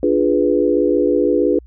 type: chord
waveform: sine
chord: D diminished seventh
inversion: none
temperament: equal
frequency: 293.7 / 349.2 / 415.3 / 493.9 Hz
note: D4 / F4 / Ab4 / Cb5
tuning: 0 / 0 / 0 / 0 cents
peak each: -18 dBFS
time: 0.03-1.59 s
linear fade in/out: 2 ms
effects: added 60 Hz sine -39 dBFS peak until 1.66 s